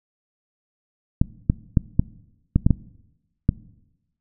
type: clicks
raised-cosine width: 5 ms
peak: -3 dBFS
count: 8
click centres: 1.215 / 1.499 / 1.772 / 1.995 / 2.56 / 2.665 / 2.707 / 3.491 s
effects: noise-tail reverb RT60 1.0 s tail -21 dB re dry